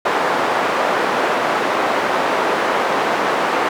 white band-pass noise, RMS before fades -18 dBFS, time 0.05-3.69 s, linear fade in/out 5 ms, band 350 to 1100 Hz, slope 12 dB/octave, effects none

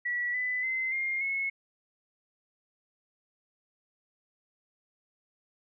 sine tone with pitch steps, 1942 / 2000 / 2060 / 2121 / 2185 Hz, B6 / B6 / C7 / C7 / C#7, -30 / +21 / -28 / +23 / -26 cents, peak -28 dBFS, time 0.05-1.5 s, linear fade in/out 10 ms, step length 290 ms, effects none

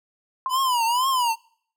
sine tone with exponential decay, 1054 Hz, C6, 12 cents sharp, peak -19 dBFS, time 0.46-0.6 s, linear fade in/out 1 ms, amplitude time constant 29 ms
square tone with vibrato, 987.8 Hz, B5, in tune, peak -20 dBFS, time 0.49-1.36 s, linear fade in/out 50 ms, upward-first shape triangle, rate 2.1 Hz, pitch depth 170 cents each way
effects noise-tail reverb RT60 0.6 s tail -26 dB re dry

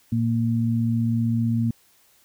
sine tone pair together, 115.55 / 231.1 Hz, A#2 / A#3, -15 / -15 cents, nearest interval octave, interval 1200 cents, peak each -22 dBFS, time 0.12-1.71 s, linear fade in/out 5 ms, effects white hiss -59 dBFS RMS until 2.24 s

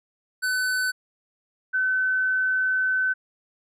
square / sine tone pair in turn, 1509 / 1519.5 Hz, F#6 / F#6, +34 / +46 cents, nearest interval unison, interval 12 cents, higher second, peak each -23 / -20 dBFS, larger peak second, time 0.42-0.92 / 1.73-3.14 s, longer second, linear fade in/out 20 ms, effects resampled to 32000 Hz

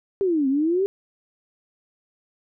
sine exponential two-way sweep, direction down then up, 404.6 to 260.8 to 404.6 Hz, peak -18 dBFS, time 0.21-0.86 s, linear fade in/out 0 ms, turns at 0.48 s, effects none

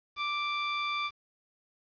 20% pulse tone, 1174.7 Hz, D6, in tune, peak -25 dBFS, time 0.16-1.11 s, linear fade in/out 50 ms, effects resampled to 11025 Hz + 9-bit

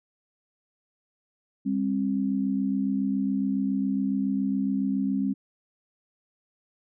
sine tone pair together, 199.7 / 266.9 Hz, G3 / C4, +32 / +35 cents, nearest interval perfect fourth, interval 503 cents, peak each -26 dBFS, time 1.65-5.34 s, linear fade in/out 20 ms, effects none

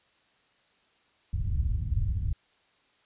white low-pass noise, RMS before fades -28 dBFS, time 1.33-2.33 s, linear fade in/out 5 ms, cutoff 100 Hz, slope 24 dB/octave, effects white hiss -66 dBFS RMS until 3.05 s + resampled to 8000 Hz

